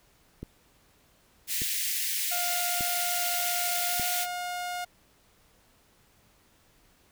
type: click train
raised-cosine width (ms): 3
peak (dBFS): -24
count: 4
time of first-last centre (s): 0.43-3.997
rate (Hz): 0.841
type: high-pass noise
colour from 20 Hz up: white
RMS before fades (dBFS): -30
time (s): 1.47-4.27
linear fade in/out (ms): 50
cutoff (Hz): 1800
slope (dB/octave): 48
type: tone with pitch glide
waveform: sawtooth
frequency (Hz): 707 to 713.6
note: F5 to F5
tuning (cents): +21 to +37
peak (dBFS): -28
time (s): 2.31-4.85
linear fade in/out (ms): 10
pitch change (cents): +16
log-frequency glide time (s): 3.88-3.97
effects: pink hiss -63 dBFS RMS until 7.11 s